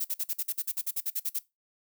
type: noise bursts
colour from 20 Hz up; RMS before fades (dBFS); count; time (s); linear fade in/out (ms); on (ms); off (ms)
violet; -30; 15; 0-1.391; 10; 47; 49
effects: noise-tail reverb RT60 0.2 s tail -19 dB re dry